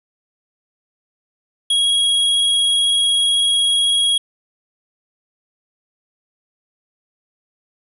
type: tone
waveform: square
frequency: 3306 Hz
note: G#7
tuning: 9 cents flat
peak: -14 dBFS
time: 1.7-4.18 s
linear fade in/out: 5 ms
effects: resampled to 32000 Hz + 8-bit